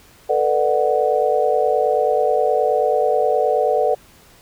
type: chord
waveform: sine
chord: B minor seventh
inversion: third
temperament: just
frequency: 444.5 / 493.9 / 592.7 / 740.8 Hz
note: A4 / B4 / D5 / F#5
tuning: +18 / 0 / +16 / +2 cents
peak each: -20 dBFS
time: 0.29-3.95 s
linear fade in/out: 10 ms
effects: pink hiss -49 dBFS RMS until 4.41 s